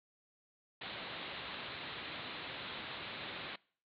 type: low-pass noise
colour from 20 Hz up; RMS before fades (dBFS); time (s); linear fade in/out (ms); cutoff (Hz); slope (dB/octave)
white; -45; 0.81-3.56; 5; 4100; 96
effects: noise-tail reverb RT60 0.5 s tail -24 dB re dry + high-pass 80 Hz 12 dB/octave